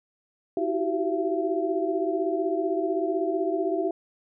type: tone cluster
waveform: sine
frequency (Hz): 324.6 / 370 / 385.8 / 675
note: E4 / F#4 / G4 / E5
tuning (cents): -27 / 0 / -28 / +41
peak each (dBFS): -29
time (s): 0.57-3.91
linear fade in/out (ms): 2
effects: none